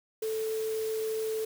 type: tone in noise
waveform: sine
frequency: 440 Hz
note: A4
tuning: in tune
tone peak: -29 dBFS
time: 0.22-1.45 s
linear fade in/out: 5 ms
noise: white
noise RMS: -44 dBFS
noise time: 0.22-1.45 s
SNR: +12 dB
effects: none